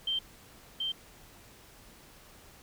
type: tone with echo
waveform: sine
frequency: 3136 Hz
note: G7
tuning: in tune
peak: -28 dBFS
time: 0.07-0.19 s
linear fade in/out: 5 ms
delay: 730 ms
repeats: 1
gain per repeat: -2 dB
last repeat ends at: 0.92 s
effects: pink hiss -55 dBFS RMS until 2.62 s